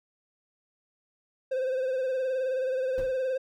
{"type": "tone with vibrato", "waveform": "triangle", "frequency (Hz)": 519, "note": "C5", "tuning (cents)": -14, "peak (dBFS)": -24, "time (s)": [1.51, 3.38], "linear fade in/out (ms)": 10, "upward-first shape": "sine", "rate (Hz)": 19, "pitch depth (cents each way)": 44}
{"type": "noise with exponential decay", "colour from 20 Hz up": "brown", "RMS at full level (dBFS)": -33, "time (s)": [2.98, 3.2], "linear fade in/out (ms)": 0, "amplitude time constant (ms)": 46}
{"effects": []}